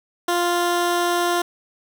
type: tone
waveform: 15% pulse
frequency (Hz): 349.2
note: F4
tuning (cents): 0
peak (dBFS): -12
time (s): 0.28-1.42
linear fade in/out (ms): 5
effects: none